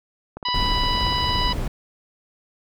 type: click train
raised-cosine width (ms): 1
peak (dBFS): -20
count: 22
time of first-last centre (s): 0.37-1.591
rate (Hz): 17.2
type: harmonic tone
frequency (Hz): 987.8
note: B5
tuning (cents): 0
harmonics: 1 / 2 / 3 / 4 / 5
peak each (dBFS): -24 / -32 / -27 / -29 / -29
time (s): 0.45-1.53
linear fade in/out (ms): 5
type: noise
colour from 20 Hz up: brown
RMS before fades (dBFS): -25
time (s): 0.54-1.68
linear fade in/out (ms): 5
effects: none